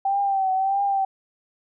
sine tone with vibrato, 778 Hz, G5, 13 cents flat, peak -19 dBFS, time 0.05-1.05 s, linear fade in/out 5 ms, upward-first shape triangle, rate 1.6 Hz, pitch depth 60 cents each way, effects none

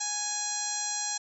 harmonic tone, 830.6 Hz, G#5, in tune, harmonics 1 / 2 / 3 / 4 / 5 / 6 / 7 / 8 / 9, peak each -39 / -42 / -47 / -45 / -38 / -47 / -35 / -37 / -35 dBFS, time 0-1.18 s, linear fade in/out 10 ms, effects none

